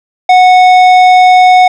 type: tone with tanh clipping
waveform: sine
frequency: 735 Hz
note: F#5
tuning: 12 cents flat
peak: -3 dBFS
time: 0.29-1.68 s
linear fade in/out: 5 ms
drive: 12 dB
effects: none